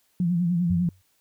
sine tone with vibrato, 174.2 Hz, F3, 4 cents flat, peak -20 dBFS, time 0.2-0.89 s, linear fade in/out 2 ms, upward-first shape sine, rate 10 Hz, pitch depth 71 cents each way
sine tone with exponential decay, 92.5 Hz, F#2, in tune, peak -22 dBFS, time 0.7-1.02 s, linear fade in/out 5 ms, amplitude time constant 69 ms
effects white hiss -67 dBFS RMS until 1.2 s

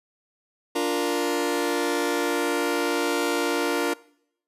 sawtooth chord, Bb major, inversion first, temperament just, 291.4 / 349.6 / 466.2 Hz, D4 / F4 / Bb4, -13 / +2 / 0 cents, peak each -23 dBFS, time 0.75-3.94 s, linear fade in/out 10 ms, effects noise-tail reverb RT60 0.7 s tail -22 dB re dry + resampled to 32000 Hz

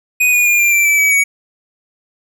square tone with pitch steps, 2488 / 2452 / 2417 / 2383 / 2348 / 2315 / 2282 / 2249 Hz, D#7 / D#7 / D7 / D7 / D7 / D7 / C#7 / C#7, -1 / -26 / +49 / +25 / -1 / -25 / +50 / +24 cents, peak -10 dBFS, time 0.2-1.24 s, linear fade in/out 10 ms, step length 130 ms, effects none

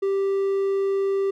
triangle tone, 392 Hz, G4, in tune, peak -18 dBFS, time 0.02-1.31 s, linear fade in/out 10 ms, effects none

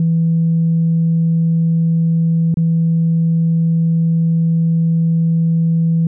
sine tone with dropouts, 164.81 Hz, E3, in tune, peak -10 dBFS, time 0-6.07 s, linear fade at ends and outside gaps 2 ms, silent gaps 2.542-2.571 s, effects tanh soft clip ceiling -7 dBFS

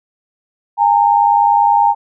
sine tone pair together, 815.2 / 915 Hz, G#5 / A#5, -32 / -32 cents, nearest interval major second, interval 200 cents, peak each -11 dBFS, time 0.77-1.95 s, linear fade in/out 50 ms, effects none

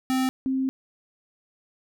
square / sine tone pair in turn, 260 / 264.1 Hz, C4 / C4, -11 / +16 cents, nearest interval unison, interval 27 cents, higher second, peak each -22 dBFS, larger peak neither, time 0.1-0.29 / 0.46-0.69 s, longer second, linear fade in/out 0 ms, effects none

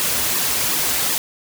white noise with flanger, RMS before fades -20 dBFS, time 0-1.18 s, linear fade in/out 0 ms, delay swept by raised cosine 1.3 to 6.2 ms, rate 2.7 Hz, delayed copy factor -0.7, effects none

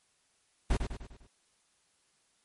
brown noise with echo, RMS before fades -26 dBFS, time 0.7-0.77 s, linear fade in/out 5 ms, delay 100 ms, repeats 5, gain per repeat -6 dB, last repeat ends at 1.27 s, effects white hiss -71 dBFS RMS until 2.44 s + MP3 48 kbps

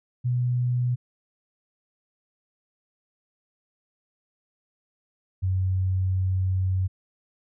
sine tone pair in turn, 123.5 / 93.51 Hz, B2 / F#2, 0 / +19 cents, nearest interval perfect fourth, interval 481 cents, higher first, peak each -21 dBFS, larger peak neither, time 0.24-0.96 / 5.42-6.88 s, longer second, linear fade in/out 20 ms, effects none

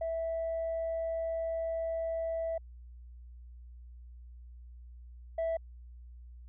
sine tone pair in turn, 657 / 657 Hz, E5 / E5, -6 / -6 cents, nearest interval unison, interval 0 cents, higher neither, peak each -30 / -27 dBFS, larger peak second, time 0.01-2.58 / 5.38-5.57 s, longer first, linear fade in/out 5 ms, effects tanh soft clip ceiling -28 dBFS + added 60 Hz sine -47 dBFS peak until 6.48 s

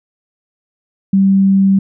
sine tone, 194.3 Hz, G3, 15 cents flat, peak -7 dBFS, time 1.13-1.79 s, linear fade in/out 5 ms, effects none

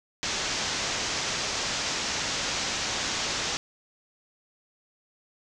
white low-pass noise, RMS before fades -30 dBFS, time 0.23-3.57 s, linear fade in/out 0 ms, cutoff 6800 Hz, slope 48 dB/octave, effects none

